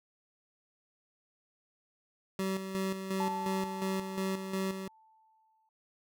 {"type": "tone with tremolo", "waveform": "25% pulse", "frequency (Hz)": 191.2, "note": "G3", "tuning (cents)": -43, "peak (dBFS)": -27, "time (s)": [2.39, 4.88], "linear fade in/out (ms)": 2, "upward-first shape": "square", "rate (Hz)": 2.8, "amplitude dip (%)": 55}
{"type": "tone with exponential decay", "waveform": "sine", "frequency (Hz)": 880, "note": "A5", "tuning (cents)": 0, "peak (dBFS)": -31, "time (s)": [3.2, 5.69], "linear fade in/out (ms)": 2, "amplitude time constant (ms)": 540}
{"effects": []}